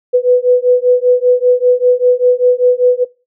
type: beating tone pair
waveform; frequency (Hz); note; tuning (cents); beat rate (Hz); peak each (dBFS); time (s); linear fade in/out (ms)
sine; 493.9 / 499; B4 / B4; 0 / +18; 5.1; -10; 0.13-3.05; 20
effects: noise-tail reverb RT60 0.3 s tail -21 dB re dry